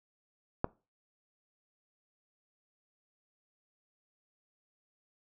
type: click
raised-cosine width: 1 ms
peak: -14 dBFS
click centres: 0.644 s
effects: noise-tail reverb RT60 0.3 s tail -22 dB re dry